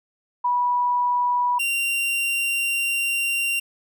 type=tone pair in turn; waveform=sine / 45% pulse; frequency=978 / 2766 Hz; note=B5 / F7; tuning=-17 / -17 cents; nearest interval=octave + tritone; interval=1800 cents; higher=second; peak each=-18 / -21 dBFS; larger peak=first; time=0.44-1.59 / 1.59-3.6 s; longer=second; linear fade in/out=10 ms; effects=none